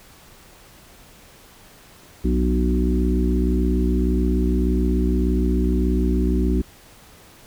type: harmonic tone with a mistuned harmonic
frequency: 61.74 Hz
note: B1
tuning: in tune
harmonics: 1 / 3 / 4 / 5 / 6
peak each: -19 / -24 / -25 / -26 / -27 dBFS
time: 2.24-6.62 s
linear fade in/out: 10 ms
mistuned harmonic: 5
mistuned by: -28 cents
effects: pink hiss -48 dBFS RMS until 7.46 s